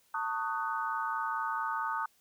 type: chord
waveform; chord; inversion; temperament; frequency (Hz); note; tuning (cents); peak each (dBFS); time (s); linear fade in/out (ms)
sine; D# half-diminished seventh; second; just; 896 / 1120.1 / 1244.5 / 1493.4; A5 / C#6 / D#6 / F#6; +31 / +18 / 0 / +16; -35 / -39 / -35 / -38; 0.14-2.06; 5
effects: white hiss -68 dBFS RMS until 2.2 s